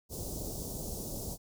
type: band-stop noise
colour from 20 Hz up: pink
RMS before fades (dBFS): -39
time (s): 0.09-1.38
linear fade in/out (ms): 50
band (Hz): 670 to 5400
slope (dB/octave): 24
effects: none